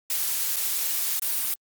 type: noise with dropouts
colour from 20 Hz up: blue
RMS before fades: -26 dBFS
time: 0.1-1.54 s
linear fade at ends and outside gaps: 2 ms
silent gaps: 0.561-0.566 / 1.195-1.22 s
effects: Opus 48 kbps